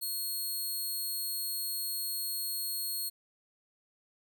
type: tone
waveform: 5% pulse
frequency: 4300 Hz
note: C8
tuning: 47 cents sharp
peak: -26 dBFS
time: 0.01-3.1 s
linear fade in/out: 20 ms
effects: none